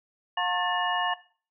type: tone cluster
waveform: sine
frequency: 714 / 900 / 1081 / 1766 / 2877 Hz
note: F5 / A5 / C#6 / A6 / F#7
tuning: +38 / +39 / -44 / +6 / -49 cents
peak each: -31 dBFS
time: 0.37-1.14 s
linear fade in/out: 5 ms
effects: noise-tail reverb RT60 0.4 s tail -17 dB re dry